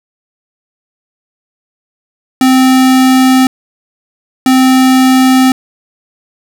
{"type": "tone pair in turn", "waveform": "square", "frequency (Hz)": [259.8, 259.8], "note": ["C4", "C4"], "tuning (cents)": [-12, -12], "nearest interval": "unison", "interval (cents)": 0, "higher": "neither", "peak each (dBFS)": -5, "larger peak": "neither", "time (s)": [[2.41, 3.47], [4.46, 5.52]], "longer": "neither", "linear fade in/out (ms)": 2, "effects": []}